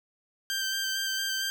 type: tone with vibrato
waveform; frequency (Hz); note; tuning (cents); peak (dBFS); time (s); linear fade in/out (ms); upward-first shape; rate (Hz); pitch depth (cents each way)
15% pulse; 1568; G6; 0; -22; 0.5-1.5; 0; square; 4.4; 14
effects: none